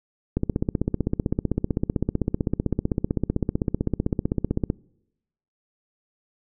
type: click train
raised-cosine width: 3 ms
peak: -9 dBFS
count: 69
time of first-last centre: 0.37-4.701 s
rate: 15.7 Hz
effects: noise-tail reverb RT60 0.9 s tail -26 dB re dry